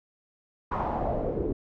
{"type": "noise with low-pass filter sweep", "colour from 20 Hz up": "pink", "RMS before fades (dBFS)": -29, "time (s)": [0.71, 1.53], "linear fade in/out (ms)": 10, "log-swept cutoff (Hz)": [1100, 370], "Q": 4, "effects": []}